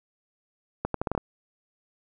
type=accelerating click train; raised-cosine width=1 ms; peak=-12 dBFS; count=7; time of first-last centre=0.85-1.178 s; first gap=93 ms; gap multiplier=0.78; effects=none